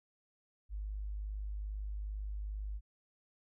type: tone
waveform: sine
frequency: 51.2 Hz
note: G#1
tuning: 24 cents flat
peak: -37 dBFS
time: 0.69-2.81 s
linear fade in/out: 50 ms
effects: none